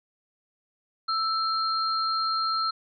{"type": "tone pair together", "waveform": "sine", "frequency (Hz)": [1322, 4197], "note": ["E6", "C8"], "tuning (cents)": [5, 5], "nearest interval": "octave + minor sixth", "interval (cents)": 2000, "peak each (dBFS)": [-25, -29], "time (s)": [1.08, 2.71], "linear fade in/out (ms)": 10, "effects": []}